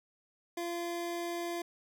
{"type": "tone", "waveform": "25% pulse", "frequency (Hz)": 343.7, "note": "F4", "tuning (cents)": -28, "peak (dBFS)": -31, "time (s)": [0.57, 1.62], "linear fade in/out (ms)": 5, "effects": []}